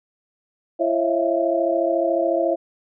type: tone cluster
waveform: sine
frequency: 338.1 / 544 / 644 / 678 Hz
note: E4 / C#5 / E5 / E5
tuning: +44 / -33 / -41 / +49 cents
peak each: -23 dBFS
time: 0.79-2.56 s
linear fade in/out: 20 ms
effects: none